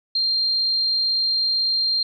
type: tone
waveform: sine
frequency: 4186 Hz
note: C8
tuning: in tune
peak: -18 dBFS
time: 0.15-2.03 s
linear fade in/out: 5 ms
effects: none